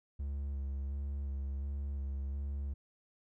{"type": "tone with vibrato", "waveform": "triangle", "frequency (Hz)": 69.4, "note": "C#2", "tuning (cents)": 3, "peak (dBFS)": -33, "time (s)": [0.19, 2.74], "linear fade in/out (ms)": 10, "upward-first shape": "square", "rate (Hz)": 1.4, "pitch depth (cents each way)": 20, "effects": []}